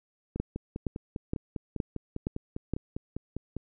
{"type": "two click trains", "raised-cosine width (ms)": 3, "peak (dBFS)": [-21, -16], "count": [17, 6], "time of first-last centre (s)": [[0.36, 3.566], [0.4, 2.736]], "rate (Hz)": [4.99, 2.14], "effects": []}